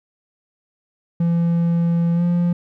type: tone with pitch glide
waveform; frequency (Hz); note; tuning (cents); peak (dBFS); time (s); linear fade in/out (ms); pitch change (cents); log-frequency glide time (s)
triangle; 169.5 to 173.96; E3 to F3; +49 to -6; -13; 1.2-2.53; 5; +45; 2.14-2.23
effects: none